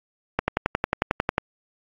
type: click train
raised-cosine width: 0.5 ms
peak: -5 dBFS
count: 12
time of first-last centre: 0.39-1.381 s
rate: 11.1 Hz
effects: AAC 48 kbps